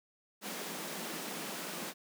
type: high-pass noise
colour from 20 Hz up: pink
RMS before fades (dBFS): -41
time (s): 0.41-1.94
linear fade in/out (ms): 50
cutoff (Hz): 160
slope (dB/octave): 96
effects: none